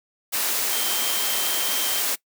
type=tone in noise; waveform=sine; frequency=3148 Hz; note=G7; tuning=7 cents sharp; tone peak=-30 dBFS; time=0.71-2.02 s; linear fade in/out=20 ms; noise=white; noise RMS=-24 dBFS; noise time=0.32-2.16 s; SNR=-9 dB; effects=noise-tail reverb RT60 0.1 s tail -21 dB re dry + high-pass 300 Hz 12 dB/octave